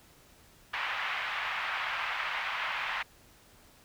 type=band-pass noise; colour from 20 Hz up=white; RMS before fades=-34 dBFS; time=0.73-3.03 s; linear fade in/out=10 ms; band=800 to 2600 Hz; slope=24 dB/octave; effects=pink hiss -59 dBFS RMS until 3.84 s